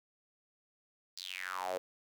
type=tone with high-pass filter sweep; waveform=sawtooth; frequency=92.5 Hz; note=F#2; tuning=in tune; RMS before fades=-40 dBFS; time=1.17-1.78 s; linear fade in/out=0 ms; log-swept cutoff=4800 to 490 Hz; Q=6.2; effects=none